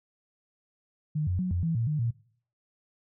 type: tone with pitch steps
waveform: sine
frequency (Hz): 152.1 / 90.3 / 183 / 88 / 164.4 / 115.4 / 151.4 / 116.9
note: D#3 / F#2 / F#3 / F2 / E3 / A#2 / D#3 / A#2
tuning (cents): -39 / -42 / -19 / +14 / -4 / -17 / -47 / +5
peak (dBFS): -25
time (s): 1.15-2.11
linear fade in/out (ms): 10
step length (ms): 120
effects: noise-tail reverb RT60 0.5 s tail -19 dB re dry